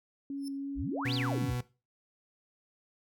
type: tone with vibrato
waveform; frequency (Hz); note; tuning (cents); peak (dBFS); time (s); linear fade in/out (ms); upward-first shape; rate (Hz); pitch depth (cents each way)
sine; 277.2; C#4; 0; -34; 0.3-1.5; 2; triangle; 3.1; 11
type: tone with exponential growth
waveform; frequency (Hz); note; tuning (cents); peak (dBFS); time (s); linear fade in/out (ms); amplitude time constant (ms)
25% pulse; 5290; E8; +5; -37; 0.37-0.48; 1; 22
type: exponential two-way sweep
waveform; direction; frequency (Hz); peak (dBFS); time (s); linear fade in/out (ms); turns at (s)
sine; up then down; 38.89 to 4999 to 38.89; -34; 0.75-1.57; 50; 1.14
type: tone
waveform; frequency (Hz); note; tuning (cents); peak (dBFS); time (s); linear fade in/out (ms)
40% pulse; 123.4; B2; -1; -31; 1.05-1.61; 5
effects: noise-tail reverb RT60 0.3 s tail -18 dB re dry